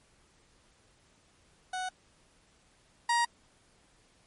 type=tone pair in turn; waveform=30% pulse; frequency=741 / 944.4 Hz; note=F#5 / A#5; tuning=+2 / +22 cents; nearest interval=major third; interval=420 cents; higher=second; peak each=-30 / -22 dBFS; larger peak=second; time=1.73-1.89 / 3.09-3.25 s; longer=neither; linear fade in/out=5 ms; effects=pink hiss -65 dBFS RMS until 4.26 s + MP3 48 kbps